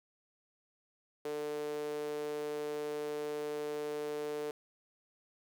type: tone with high-pass filter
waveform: sawtooth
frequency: 149 Hz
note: D3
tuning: 25 cents sharp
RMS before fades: -38 dBFS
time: 1.25-4.51 s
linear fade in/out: 2 ms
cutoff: 420 Hz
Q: 6.2
effects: none